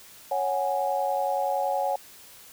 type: chord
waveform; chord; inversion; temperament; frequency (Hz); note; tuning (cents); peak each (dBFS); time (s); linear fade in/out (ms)
sine; C# suspended fourth; none; equal; 554.4 / 740 / 830.6; C#5 / F#5 / G#5; 0 / 0 / 0; -28; 0.31-1.96; 5
effects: white hiss -49 dBFS RMS until 2.52 s